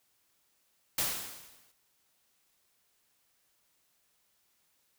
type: noise with exponential decay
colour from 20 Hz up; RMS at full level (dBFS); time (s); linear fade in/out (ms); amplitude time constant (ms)
white; -28; 0.98-1.72; 5; 160
effects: white hiss -73 dBFS RMS until 4.98 s